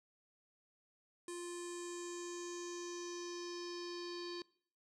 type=tone with low-pass filter sweep; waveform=square; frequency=349.2 Hz; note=F4; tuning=in tune; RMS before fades=-45 dBFS; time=1.28-4.42 s; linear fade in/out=2 ms; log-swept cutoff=8700 to 4500 Hz; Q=5.7; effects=noise-tail reverb RT60 0.6 s tail -23 dB re dry